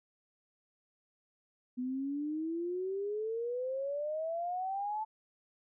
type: exponential sweep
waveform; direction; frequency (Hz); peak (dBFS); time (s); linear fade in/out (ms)
sine; up; 246.9 to 880; -33; 1.77-5.05; 20
effects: none